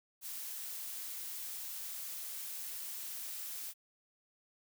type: noise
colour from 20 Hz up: blue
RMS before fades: -43 dBFS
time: 0.21-3.74 s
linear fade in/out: 50 ms
effects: none